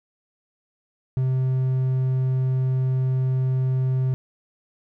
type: tone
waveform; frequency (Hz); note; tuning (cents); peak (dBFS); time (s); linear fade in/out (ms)
triangle; 130; C3; -11; -17; 1.17-4.14; 0
effects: none